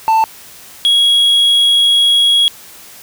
triangle tone pair in turn, 888 / 3317 Hz, A5 / G#7, +16 / -3 cents, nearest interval octave + major seventh, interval 2281 cents, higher second, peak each -6 dBFS, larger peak neither, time 0.08-0.24 / 0.85-2.48 s, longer second, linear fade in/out 0 ms, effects white hiss -37 dBFS RMS until 3.02 s

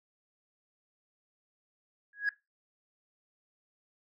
sine tone with exponential growth, 1661.2 Hz, G#6, in tune, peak -21 dBFS, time 2.13-2.29 s, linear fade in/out 2 ms, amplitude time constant 34 ms, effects noise-tail reverb RT60 0.2 s tail -18 dB re dry + tanh soft clip ceiling -23 dBFS

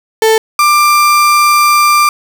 35% pulse tone pair in turn, 442.3 / 1186.3 Hz, A4 / D6, +9 / +17 cents, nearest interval octave + perfect fourth, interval 1708 cents, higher second, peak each -4 dBFS, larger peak neither, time 0.22-0.38 / 0.59-2.09 s, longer second, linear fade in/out 2 ms, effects none

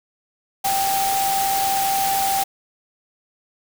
sine tone in noise, 782 Hz, G5, 4 cents flat, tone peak -19 dBFS, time 0.64-2.44 s, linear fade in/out 10 ms, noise white, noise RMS -25 dBFS, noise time 0.64-2.44 s, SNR +3 dB, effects none

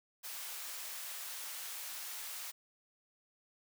white high-pass noise, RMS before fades -44 dBFS, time 0.23-2.52 s, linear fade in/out 20 ms, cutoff 750 Hz, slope 12 dB/octave, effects none

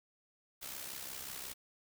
white noise with amplitude modulation, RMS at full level -42 dBFS, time 0.61-1.54 s, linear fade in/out 20 ms, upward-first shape sine, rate 65.5 Hz, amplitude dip 60%, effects none

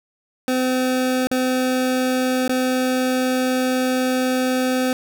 25% pulse tone with dropouts, 256 Hz, C4, 38 cents flat, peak -14 dBFS, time 0.48-4.93 s, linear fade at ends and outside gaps 1 ms, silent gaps 1.271-1.313 / 2.479-2.493 s, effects none

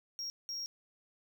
triangle tone bursts at uneven times, 5588 Hz, F8, in tune, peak -36 dBFS, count 2, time 0.19-0.3 / 0.49-0.66 s, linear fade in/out 0 ms, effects none

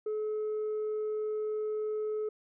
sine tone with tanh clipping, 428.4 Hz, A4, 46 cents flat, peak -31 dBFS, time 0.06-2.29 s, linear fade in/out 5 ms, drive 1 dB, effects none

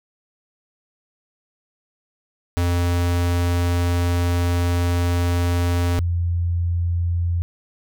square / sine tone pair in turn, 87.31 / 86.26 Hz, F2 / F2, 0 / -21 cents, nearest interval unison, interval 21 cents, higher first, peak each -18 dBFS, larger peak neither, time 2.57-5.99 / 5.99-7.42 s, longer first, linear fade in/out 0 ms, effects none

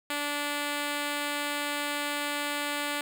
5% pulse tone, 291 Hz, D4, 16 cents flat, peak -18 dBFS, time 0.1-3.01 s, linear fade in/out 2 ms, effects none

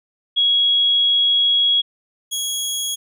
sine / 20% pulse tone pair in turn, 3322 / 3322 Hz, G#7 / G#7, 0 / 0 cents, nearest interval unison, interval 0 cents, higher neither, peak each -13 / -16 dBFS, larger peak first, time 0.36-1.82 / 2.31-2.96 s, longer first, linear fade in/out 20 ms, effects none

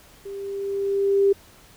sine tone with level ramp, 396.3 Hz, G4, 19 cents sharp, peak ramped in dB -32 to -13 dBFS, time 0.25-1.33 s, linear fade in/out 10 ms, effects pink hiss -51 dBFS RMS until 1.76 s

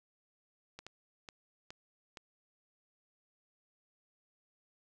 clicks, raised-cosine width 0.2 ms, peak -29 dBFS, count 5, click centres 0.79 / 0.866 / 1.288 / 1.705 / 2.172 s, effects none

